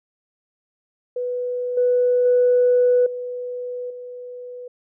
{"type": "tone with level steps", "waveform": "sine", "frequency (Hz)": 493.9, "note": "B4", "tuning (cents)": 0, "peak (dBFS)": [-22, -14, -12, -26, -32], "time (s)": [1.16, 4.68], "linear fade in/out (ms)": 5, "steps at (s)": [1.77, 2.25, 3.06, 3.9], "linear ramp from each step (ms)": 5, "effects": ["tanh soft clip ceiling -8 dBFS"]}